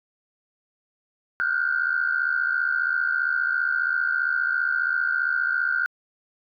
sine tone cluster, 1412 / 1467 / 1550 Hz, F6 / F#6 / G6, +19 / -15 / -20 cents, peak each -25 dBFS, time 1.4-5.86 s, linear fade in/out 0 ms, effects tanh soft clip ceiling -12 dBFS

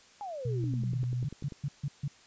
sine exponential sweep, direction down, 849 to 129 Hz, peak -36 dBFS, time 0.21-1.04 s, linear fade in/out 0 ms
sine tone, 123.47 Hz, B2, in tune, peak -29 dBFS, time 0.45-1.25 s, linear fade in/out 5 ms
click train, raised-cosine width 3 ms, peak -29 dBFS, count 10, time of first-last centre 0.64-1.522 s, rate 10.2 Hz
sine tone bursts, 142 Hz, C#3, 42 cents sharp, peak -29 dBFS, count 5, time 1.24-2.08 s, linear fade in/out 5 ms, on 48 ms, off 150 ms
effects white hiss -58 dBFS RMS until 2.26 s + resampled to 16000 Hz

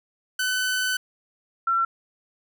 sawtooth / sine tone pair in turn, 1508 / 1353.8 Hz, F#6 / E6, +32 / +46 cents, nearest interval major second, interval 186 cents, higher first, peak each -19 dBFS, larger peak neither, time 0.39-0.97 / 1.67-1.85 s, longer first, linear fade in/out 5 ms, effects none

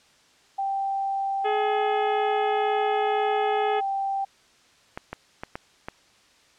sine tone, 784 Hz, G5, in tune, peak -24 dBFS, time 0.58-4.25 s, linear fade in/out 10 ms
harmonic tone, 423 Hz, G#4, 32 cents sharp, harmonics 1 / 2 / 3 / 4 / 5 / 6 / 7 / 8, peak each -25 / -31 / -35 / -37 / -39 / -41 / -42 / -43 dBFS, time 1.44-3.81 s, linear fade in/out 20 ms
clicks, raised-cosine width 0.5 ms, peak -17 dBFS, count 5, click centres 4.975 / 5.13 / 5.435 / 5.555 / 5.885 s
effects white hiss -58 dBFS RMS until 6.58 s + low-pass 6000 Hz 12 dB/octave

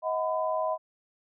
sine tone cluster, 634 / 735 / 1006 Hz, D#5 / F#5 / B5, +32 / -12 / +32 cents, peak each -28 / -34 / -31 dBFS, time 0.02-0.78 s, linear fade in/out 50 ms, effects none

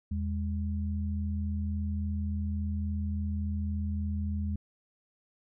sine tone pair together, 81.27 / 204.8 Hz, E2 / G#3, -24 / -24 cents, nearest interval octave + major third, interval 1600 cents, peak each -30 / -35 dBFS, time 0.11-4.56 s, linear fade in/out 5 ms, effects none

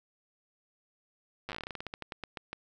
slowing click train, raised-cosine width 0.3 ms, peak -22 dBFS, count 21, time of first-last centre 1.49-2.53 s, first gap 8 ms, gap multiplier 1.17, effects none

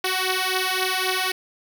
5% pulse beating tone pair, 371.3 / 375.1 Hz, F#4 / F#4, +6 / +24 cents, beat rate 3.8 Hz, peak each -13 dBFS, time 0.04-1.32 s, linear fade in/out 5 ms, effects none

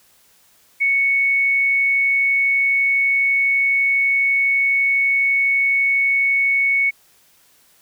sine tone, 2217 Hz, C#7, in tune, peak -14 dBFS, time 0.8-6.91 s, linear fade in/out 20 ms, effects white hiss -55 dBFS RMS until 7.81 s

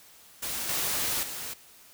white noise with level steps, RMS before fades -33 / -29 / -37 dBFS, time 0.42-1.54 s, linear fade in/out 10 ms, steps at 0.69 / 1.23 s, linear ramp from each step 2 ms, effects white hiss -54 dBFS RMS until 1.93 s

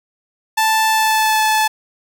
sawtooth tone with pitch glide, 880 to 867.9 Hz, A5 to A5, 0 to -24 cents, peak -9 dBFS, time 0.57-1.68 s, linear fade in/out 10 ms, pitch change -24 cents, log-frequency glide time 0.87-1.42 s, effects none

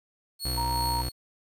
sawtooth tone with tremolo, 4349 Hz, C#8, 34 cents flat, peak -27 dBFS, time 0.39-1.12 s, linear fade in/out 50 ms, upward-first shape triangle, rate 2.7 Hz, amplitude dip 50%
30% pulse tone with vibrato, 61.74 Hz, B1, in tune, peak -27 dBFS, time 0.45-1.09 s, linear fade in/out 5 ms, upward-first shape sine, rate 5.3 Hz, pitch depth 32 cents each way
sine tone, 936 Hz, A#5, 7 cents sharp, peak -27 dBFS, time 0.57-1.02 s, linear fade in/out 10 ms
effects 10-bit

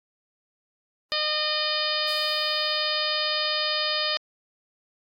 harmonic tone, 610 Hz, D#5, 34 cents flat, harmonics 1 / 2 / 3 / 4 / 5 / 6 / 7 / 8, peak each -32 / -33 / -33 / -35 / -31 / -31 / -32 / -29 dBFS, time 1.12-4.17 s, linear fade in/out 0 ms
blue noise with exponential decay, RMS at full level -42 dBFS, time 2.08-3.46 s, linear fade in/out 0 ms, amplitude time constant 300 ms
effects AAC 48 kbps

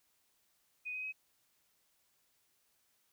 sine tone with pitch steps, 2489 / 2515 / 2541 Hz, D#7 / D#7 / D#7, 0 / +18 / +36 cents, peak -38 dBFS, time 0.85-1.126 s, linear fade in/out 20 ms, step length 92 ms, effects white hiss -75 dBFS RMS until 3.12 s

